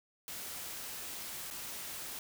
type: noise with dropouts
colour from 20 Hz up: white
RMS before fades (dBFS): -43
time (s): 0.28-2.19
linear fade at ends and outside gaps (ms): 1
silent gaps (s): 1.503-1.509
effects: none